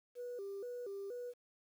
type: tone with vibrato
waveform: sine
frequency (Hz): 440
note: A4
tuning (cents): 0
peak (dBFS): -40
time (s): 0.15-1.34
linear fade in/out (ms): 50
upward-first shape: square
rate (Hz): 2.1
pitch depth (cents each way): 180
effects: tanh soft clip ceiling -38 dBFS + 11-bit